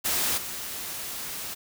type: noise with level steps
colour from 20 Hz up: white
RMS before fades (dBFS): -26 / -35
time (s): 0.04-1.55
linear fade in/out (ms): 20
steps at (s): 0.37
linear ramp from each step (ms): 10
effects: none